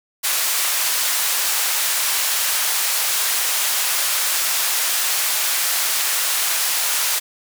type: band-pass noise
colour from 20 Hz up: white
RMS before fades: -20 dBFS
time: 0.23-7.2 s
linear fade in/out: 20 ms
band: 800 to 16000 Hz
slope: 12 dB/octave
effects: none